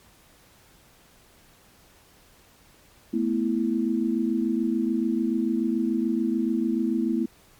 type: chord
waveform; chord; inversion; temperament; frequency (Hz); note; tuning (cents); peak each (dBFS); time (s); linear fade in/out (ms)
sine; A suspended second; none; equal; 220 / 246.9 / 329.6; A3 / B3 / E4; 0 / 0 / 0; -26; 3.13-7.26; 10
effects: pink hiss -56 dBFS RMS until 7.59 s + MP3 96 kbps